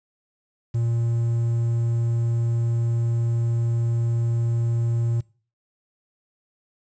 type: tone with quantisation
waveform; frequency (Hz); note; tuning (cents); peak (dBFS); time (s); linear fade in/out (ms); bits
triangle; 116.7; A#2; +2; -18; 0.74-5.21; 10; 8
effects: noise-tail reverb RT60 0.4 s tail -22 dB re dry + resampled to 16000 Hz